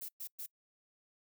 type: noise bursts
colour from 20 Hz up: violet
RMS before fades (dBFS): -43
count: 3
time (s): 0.01-0.464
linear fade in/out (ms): 10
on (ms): 78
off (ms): 110
effects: noise-tail reverb RT60 0.1 s tail -25 dB re dry